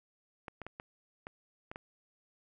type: clicks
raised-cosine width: 0.5 ms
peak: -27 dBFS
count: 7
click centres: 0.482 / 0.617 / 0.666 / 0.799 / 1.269 / 1.715 / 1.759 s
effects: none